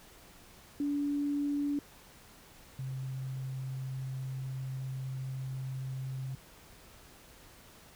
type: tone pair in turn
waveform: sine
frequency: 287.6 / 131.71 Hz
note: D4 / C3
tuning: -36 / +12 cents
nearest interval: octave + major second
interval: 1352 cents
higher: first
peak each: -29 / -35 dBFS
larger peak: first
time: 0.8-1.79 / 2.79-6.35 s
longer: second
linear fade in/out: 2 ms
effects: pink hiss -56 dBFS RMS until 7.95 s